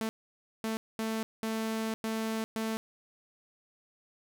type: tone bursts at uneven times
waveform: sawtooth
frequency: 221.9 Hz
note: A3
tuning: 15 cents sharp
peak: -27 dBFS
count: 6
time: 0.01-0.09 / 0.64-0.77 / 0.99-1.23 / 1.43-1.94 / 2.04-2.44 / 2.56-2.77 s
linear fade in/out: 0 ms
effects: none